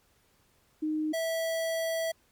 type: tone pair in turn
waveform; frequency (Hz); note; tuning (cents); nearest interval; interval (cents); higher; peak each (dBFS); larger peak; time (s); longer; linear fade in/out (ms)
sine / square; 308.9 / 654.5; D#4 / E5; -12 / -13; octave + minor second; 1299; second; -27 / -29; first; 0.82-1.13 / 1.13-2.12; second; 10
effects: pink hiss -67 dBFS RMS until 2.31 s + MP3 96 kbps